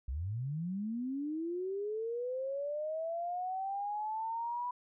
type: linear sweep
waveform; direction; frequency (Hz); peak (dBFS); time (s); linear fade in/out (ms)
sine; up; 58.27 to 987.8; -34; 0.08-4.71; 5
effects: none